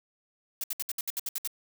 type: noise bursts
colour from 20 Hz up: blue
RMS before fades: -32 dBFS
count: 10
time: 0.61-1.475 s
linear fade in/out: 2 ms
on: 28 ms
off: 65 ms
effects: none